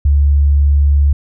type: tone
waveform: sine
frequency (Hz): 71.5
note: D2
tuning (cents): -46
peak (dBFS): -7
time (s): 0.05-1.13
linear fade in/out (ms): 5
effects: none